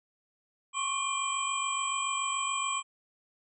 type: tone cluster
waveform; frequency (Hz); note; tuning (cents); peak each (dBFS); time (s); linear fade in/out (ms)
sine; 1082 / 1129 / 2398 / 3153 / 7800; C#6 / C#6 / D7 / G7 / B8; -42 / +31 / +36 / +9 / -23; -33 / -36 / -37 / -38 / -35; 0.73-2.83; 50
effects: none